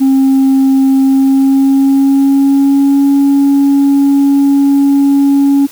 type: tone with pitch glide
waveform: sine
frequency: 268.2 to 279.1 Hz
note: C4 to C#4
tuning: +43 to +12 cents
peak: -3 dBFS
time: 0-5.67 s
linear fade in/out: 20 ms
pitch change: +69 cents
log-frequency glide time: 1.01-3.09 s
effects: tanh soft clip ceiling -4 dBFS + white hiss -35 dBFS RMS until 5.71 s